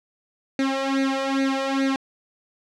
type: tone with flanger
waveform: sawtooth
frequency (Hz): 270.1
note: C#4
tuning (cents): -45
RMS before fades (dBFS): -23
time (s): 0.59-1.96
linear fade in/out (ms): 2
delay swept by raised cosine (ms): 0.47 to 1.67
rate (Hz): 2.4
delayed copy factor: +0.9
effects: low-pass 5000 Hz 12 dB/octave